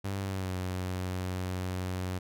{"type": "tone with pitch glide", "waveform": "sawtooth", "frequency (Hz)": [98, 91.97], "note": ["G2", "F#2"], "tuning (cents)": [0, -10], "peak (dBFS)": -28, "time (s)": [0.04, 2.19], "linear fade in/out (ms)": 10, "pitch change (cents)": -110, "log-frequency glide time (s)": [0.22, 0.54], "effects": []}